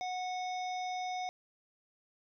harmonic tone with a mistuned harmonic, 734 Hz, F#5, 14 cents flat, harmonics 1 / 3 / 5 / 7 / 8, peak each -35 / -45 / -49 / -52 / -53 dBFS, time 0.01-1.29 s, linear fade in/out 0 ms, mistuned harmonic 8, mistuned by +29 cents, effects none

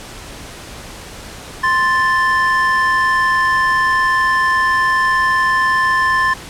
triangle tone pair together, 1046.5 / 1760 Hz, C6 / A6, 0 / 0 cents, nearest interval major sixth, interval 900 cents, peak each -13 dBFS, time 1.63-6.34 s, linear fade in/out 10 ms, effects pink hiss -33 dBFS RMS until 6.49 s + low-pass 10000 Hz 12 dB/octave

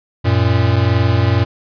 square tone pair together, 93 / 115.05 Hz, F#2 / A#2, +9 / -22 cents, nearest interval major third, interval 369 cents, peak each -15 dBFS, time 0.24-1.45 s, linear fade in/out 20 ms, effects resampled to 11025 Hz

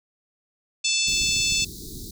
harmonic tone, 879 Hz, A5, 2 cents flat, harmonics 3 / 4 / 5 / 6 / 7 / 8 / 9, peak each -26 / -27 / -28 / -29 / -29 / -30 / -31 dBFS, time 0.84-1.65 s, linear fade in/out 10 ms
pink band-stop noise, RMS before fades -37 dBFS, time 1.07-2.11 s, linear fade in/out 5 ms, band 430 to 3700 Hz, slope 96 dB/octave
clicks, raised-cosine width 5 ms, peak -25 dBFS, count 6, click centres 1.218 / 1.292 / 1.367 / 1.404 / 1.523 / 1.623 s
effects none

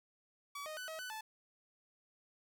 sawtooth tone with pitch steps, 1141 / 620 / 1497 / 638 / 1498 / 873 Hz, C#6 / D#5 / F#6 / D#5 / F#6 / A5, +50 / -6 / +20 / +43 / +21 / -14 cents, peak -39 dBFS, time 0.55-1.21 s, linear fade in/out 5 ms, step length 110 ms, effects none

